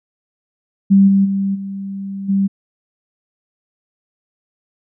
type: tone with level steps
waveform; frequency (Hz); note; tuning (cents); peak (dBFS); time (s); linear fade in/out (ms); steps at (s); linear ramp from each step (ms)
sine; 196; G3; 0; -6 / -9 / -15 / -23 / -12; 0.9-2.48; 20; 1.07 / 1.24 / 1.54 / 2.28; 20
effects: none